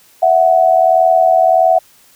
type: tone pair together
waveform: sine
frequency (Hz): 659.3 / 740.8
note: E5 / F#5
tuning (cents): 0 / +2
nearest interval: major second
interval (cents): 202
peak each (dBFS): -10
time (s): 0.22-1.79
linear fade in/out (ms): 10
effects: white hiss -48 dBFS RMS until 2.15 s

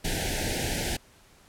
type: band-stop noise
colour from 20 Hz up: pink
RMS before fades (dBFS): -29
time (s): 0.04-0.97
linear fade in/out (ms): 10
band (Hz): 880 to 1500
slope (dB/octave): 96
effects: pink hiss -57 dBFS RMS until 1.48 s + low-pass 12000 Hz 12 dB/octave

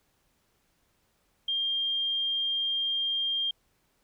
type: tone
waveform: sine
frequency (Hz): 3202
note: G7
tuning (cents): +36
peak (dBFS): -26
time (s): 1.48-3.51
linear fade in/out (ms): 5
effects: pink hiss -71 dBFS RMS until 4.03 s

